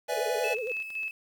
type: chord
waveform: square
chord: E dominant seventh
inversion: second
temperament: equal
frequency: 493.9 / 587.3 / 659.3 / 830.6 Hz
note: B4 / D5 / E5 / G#5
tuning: 0 / 0 / 0 / 0 cents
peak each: -35 dBFS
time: 0.08-0.55 s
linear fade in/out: 20 ms
type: tone with vibrato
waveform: sine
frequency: 468.8 Hz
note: A#4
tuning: 10 cents sharp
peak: -31 dBFS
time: 0.12-0.72 s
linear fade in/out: 5 ms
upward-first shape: sine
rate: 11 Hz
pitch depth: 180 cents each way
type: tone with tremolo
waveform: sine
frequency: 2602 Hz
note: E7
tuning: 23 cents flat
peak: -30 dBFS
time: 0.44-1.11 s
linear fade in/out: 2 ms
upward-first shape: square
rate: 3.9 Hz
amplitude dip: 55%
type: clicks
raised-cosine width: 0.2 ms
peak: -32 dBFS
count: 8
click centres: 0.547 / 0.585 / 0.672 / 0.718 / 0.768 / 0.802 / 0.904 / 1.032 s
effects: 9-bit